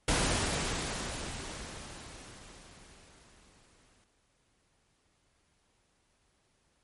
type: noise with exponential decay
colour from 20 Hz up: pink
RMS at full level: -27 dBFS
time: 0.08-4.04 s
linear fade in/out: 2 ms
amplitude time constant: 860 ms
effects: pink hiss -72 dBFS RMS until 6.83 s + MP3 48 kbps